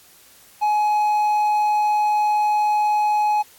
triangle tone, 842 Hz, G#5, 24 cents sharp, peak -14 dBFS, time 0.61-3.43 s, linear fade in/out 20 ms, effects white hiss -50 dBFS RMS until 3.58 s + AAC 64 kbps

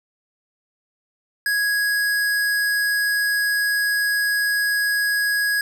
square tone, 1661.2 Hz, G#6, in tune, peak -19 dBFS, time 1.46-5.61 s, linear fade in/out 2 ms, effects none

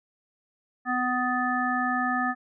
harmonic tone, 250 Hz, B3, 21 cents sharp, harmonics 1 / 3 / 5 / 7, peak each -29 / -29 / -29 / -29 dBFS, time 0.85-2.35 s, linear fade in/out 50 ms, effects none

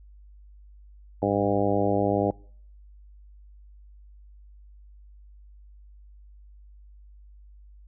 harmonic tone with a mistuned harmonic, 100.9 Hz, G#2, 49 cents flat, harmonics 1 / 2 / 3 / 4 / 5 / 6 / 7 / 8, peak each -31 / -30 / -28 / -29 / -28 / -29 / -31 / -32 dBFS, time 1.22-2.31 s, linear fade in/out 5 ms, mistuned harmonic 1, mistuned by +40 cents, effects noise-tail reverb RT60 0.6 s tail -26 dB re dry + added 50 Hz sine -47 dBFS peak until 7.87 s

